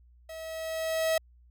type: tone with level ramp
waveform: 45% pulse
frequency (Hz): 644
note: E5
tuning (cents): -41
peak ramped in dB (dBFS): -40 to -23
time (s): 0.29-1.18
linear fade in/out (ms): 5
effects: added 60 Hz sine -55 dBFS peak until 1.5 s